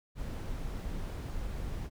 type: noise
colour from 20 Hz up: brown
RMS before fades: -37 dBFS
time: 0.15-1.9 s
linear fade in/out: 50 ms
effects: none